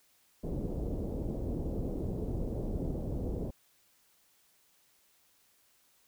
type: low-pass noise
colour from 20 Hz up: pink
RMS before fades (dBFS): -35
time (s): 0.43-3.51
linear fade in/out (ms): 10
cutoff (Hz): 520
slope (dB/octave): 24
effects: white hiss -68 dBFS RMS until 6.07 s